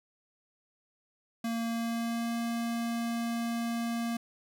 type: tone with pitch glide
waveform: square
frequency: 230 to 232.9 Hz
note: A#3 to A#3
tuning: -23 to -1 cents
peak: -31 dBFS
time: 1.44-4.17 s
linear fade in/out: 5 ms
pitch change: +22 cents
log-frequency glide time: 1.63-2.34 s
effects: none